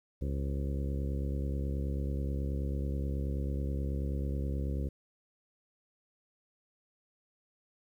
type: harmonic tone with a mistuned harmonic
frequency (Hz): 69.3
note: C#2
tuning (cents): 0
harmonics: 1 / 2 / 3 / 4 / 5 / 6 / 7 / 8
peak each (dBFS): -32 / -38 / -42 / -44 / -46 / -48 / -49 / -50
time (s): 0.21-4.89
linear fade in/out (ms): 10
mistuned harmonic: 8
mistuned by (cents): -55
effects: 11-bit